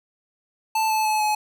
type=tone with pitch steps; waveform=square; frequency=880 / 869.9 / 859.9 / 850 Hz; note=A5 / A5 / A5 / G#5; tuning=0 / -20 / -40 / +40 cents; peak=-20 dBFS; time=0.75-1.35 s; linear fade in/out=5 ms; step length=150 ms; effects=none